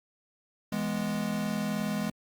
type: chord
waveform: square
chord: E major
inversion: none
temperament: equal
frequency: 164.81 / 207.7 / 246.9 Hz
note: E3 / G#3 / B3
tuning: 0 / 0 / 0 cents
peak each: -37 / -31 / -37 dBFS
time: 0.72-2.1 s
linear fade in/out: 5 ms
effects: Opus 48 kbps